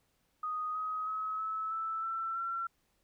sine tone with pitch steps, 1244.5 / 1262.6 / 1281 / 1299.6 / 1318.5 / 1337.7 / 1357.1 Hz, D#6 / D#6 / E6 / E6 / E6 / E6 / E6, 0 / +25 / -50 / -25 / 0 / +25 / +50 cents, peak -33 dBFS, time 0.43-2.67 s, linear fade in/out 5 ms, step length 320 ms, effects pink hiss -75 dBFS RMS until 3.03 s

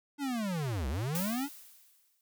square linear two-way sweep, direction down then up, 294.8 to 60.2 to 294.8 Hz, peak -32 dBFS, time 0.18-1.49 s, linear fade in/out 50 ms, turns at 0.88 s
blue noise with exponential decay, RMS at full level -35 dBFS, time 1.15-2.21 s, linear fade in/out 1 ms, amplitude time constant 230 ms
effects none

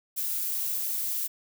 violet noise, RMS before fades -30 dBFS, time 0.16-1.28 s, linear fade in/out 20 ms, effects none

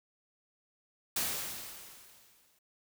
white noise with exponential decay, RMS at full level -31 dBFS, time 1.16-2.59 s, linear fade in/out 5 ms, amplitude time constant 310 ms, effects none

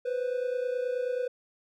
triangle tone pair together, 493.9 / 523.3 Hz, B4 / C5, 0 / 0 cents, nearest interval minor second, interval 100 cents, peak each -27 / -32 dBFS, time 0.05-1.28 s, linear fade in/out 10 ms, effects none

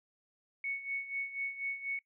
sine tone with tremolo, 2217 Hz, C#7, in tune, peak -32 dBFS, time 0.64-1.99 s, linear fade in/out 2 ms, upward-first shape sine, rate 4.1 Hz, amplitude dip 75%, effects noise-tail reverb RT60 0.1 s tail -23 dB re dry

